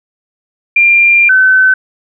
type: tone pair in turn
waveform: sine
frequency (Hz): 2388 / 1522.7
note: D7 / F#6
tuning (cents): +28 / +49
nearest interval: minor sixth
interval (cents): 779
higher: first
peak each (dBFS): -4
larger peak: neither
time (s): 0.76-1.29 / 1.29-1.74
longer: first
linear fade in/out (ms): 5
effects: none